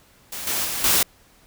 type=noise with level steps; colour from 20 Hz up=white; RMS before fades=-32 / -24 / -27 / -18 dBFS; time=0.32-1.03 s; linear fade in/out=5 ms; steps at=0.47 / 0.65 / 0.84 s; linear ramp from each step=2 ms; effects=pink hiss -55 dBFS RMS until 1.46 s